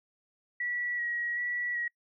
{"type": "tone with vibrato", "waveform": "sine", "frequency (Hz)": 1925, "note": "B6", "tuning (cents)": -45, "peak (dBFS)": -30, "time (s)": [0.6, 1.88], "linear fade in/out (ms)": 5, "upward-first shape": "square", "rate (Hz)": 1.3, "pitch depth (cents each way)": 17, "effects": ["noise-tail reverb RT60 0.1 s tail -26 dB re dry"]}